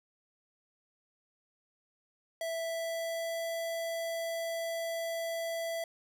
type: tone with pitch glide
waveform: square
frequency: 659.3 to 664.3 Hz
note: E5 to E5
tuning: 0 to +13 cents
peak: -34 dBFS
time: 2.41-5.84 s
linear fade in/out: 2 ms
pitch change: +13 cents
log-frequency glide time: 2.51-3.47 s
effects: none